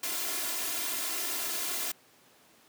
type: noise with comb filter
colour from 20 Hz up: white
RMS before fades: -33 dBFS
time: 0.03-1.92 s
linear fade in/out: 5 ms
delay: 2.9 ms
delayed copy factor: +0.8
effects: pink hiss -60 dBFS RMS until 2.68 s + high-pass 200 Hz 12 dB/octave